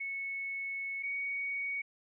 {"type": "tone pair in turn", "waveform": "sine", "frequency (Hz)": [2205, 2238], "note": ["C#7", "C#7"], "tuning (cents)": [-10, 16], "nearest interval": "unison", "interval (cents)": 26, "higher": "second", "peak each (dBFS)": [-35, -33], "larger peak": "second", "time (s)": [[0, 1.03], [1.03, 1.82]], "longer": "first", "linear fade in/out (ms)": 10, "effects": []}